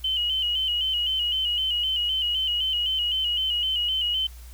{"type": "tone with vibrato", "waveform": "sine", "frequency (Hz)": 2985, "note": "F#7", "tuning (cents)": 15, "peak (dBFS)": -22, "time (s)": [0.04, 4.27], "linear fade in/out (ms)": 5, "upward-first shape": "square", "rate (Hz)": 3.9, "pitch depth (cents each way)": 50, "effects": ["added 60 Hz sine -40 dBFS peak until 4.53 s", "white hiss -52 dBFS RMS until 4.53 s"]}